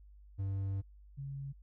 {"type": "tone pair in turn", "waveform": ["triangle", "sine"], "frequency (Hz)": [97.5, 137.89], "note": ["G2", "C#3"], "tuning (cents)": [-9, -9], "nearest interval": "tritone", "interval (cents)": 600, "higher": "second", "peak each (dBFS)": [-31, -39], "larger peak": "first", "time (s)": [[0.38, 0.82], [1.17, 1.53]], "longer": "first", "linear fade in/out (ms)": 20, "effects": ["added 50 Hz sine -54 dBFS peak until 1.62 s"]}